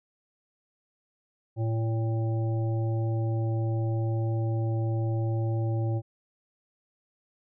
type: harmonic tone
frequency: 112.6 Hz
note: A2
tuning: 40 cents sharp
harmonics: 1 / 3 / 5 / 7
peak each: -25 / -35 / -39 / -42 dBFS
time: 1.56-6.02 s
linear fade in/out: 50 ms
effects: none